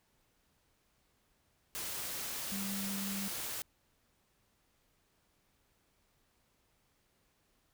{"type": "tone in noise", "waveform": "sine", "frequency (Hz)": 197.3, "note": "G3", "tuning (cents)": 11, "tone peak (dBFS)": -38, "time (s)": [2.52, 3.28], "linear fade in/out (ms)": 0, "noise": "white", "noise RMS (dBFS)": -40, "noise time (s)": [1.75, 3.62], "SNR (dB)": -1, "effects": ["pink hiss -74 dBFS RMS until 7.73 s"]}